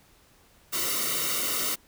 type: noise with comb filter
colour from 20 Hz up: white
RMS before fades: -28 dBFS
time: 0.72-1.76 s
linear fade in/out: 20 ms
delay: 1.2 ms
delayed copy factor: -0.8
effects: pink hiss -59 dBFS RMS until 1.87 s